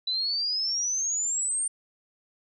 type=exponential sweep; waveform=sine; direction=up; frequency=3951 to 8880 Hz; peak=-25 dBFS; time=0.07-1.68 s; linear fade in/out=5 ms; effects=none